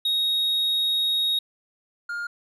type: tone pair in turn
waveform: triangle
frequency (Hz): 3760 / 1413.3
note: A#7 / F6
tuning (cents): +14 / +20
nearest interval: octave + perfect fourth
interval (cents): 1694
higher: first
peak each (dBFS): -19 / -26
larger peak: first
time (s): 0.05-1.39 / 2.09-2.27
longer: first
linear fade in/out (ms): 5
effects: resampled to 32000 Hz